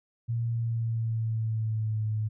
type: tone with pitch glide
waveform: sine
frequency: 116.54 to 108.11 Hz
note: A#2 to A2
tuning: 0 to -30 cents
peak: -26 dBFS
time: 0.28-2.29 s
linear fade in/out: 20 ms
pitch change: -130 cents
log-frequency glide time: 0.47-2.05 s
effects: none